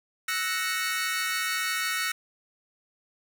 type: chord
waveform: sawtooth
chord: F# dominant seventh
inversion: third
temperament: equal with one note detuned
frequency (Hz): 1313.9 / 1480 / 1864.7 / 2217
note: E6 / F#6 / A#6 / C#7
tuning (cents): -6 / 0 / 0 / 0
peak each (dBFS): -30 / -29 / -28 / -29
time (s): 0.28-2.12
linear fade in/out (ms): 5
effects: none